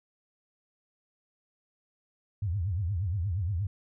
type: tone with vibrato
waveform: sine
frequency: 92.7 Hz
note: F#2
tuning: 4 cents sharp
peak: -27 dBFS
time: 2.42-3.67 s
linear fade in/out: 5 ms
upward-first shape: triangle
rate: 8.5 Hz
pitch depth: 290 cents each way
effects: none